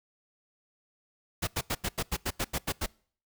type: noise bursts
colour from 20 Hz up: pink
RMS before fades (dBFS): -30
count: 11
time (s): 1.42-2.863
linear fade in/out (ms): 10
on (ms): 53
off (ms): 86
effects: noise-tail reverb RT60 0.5 s tail -25 dB re dry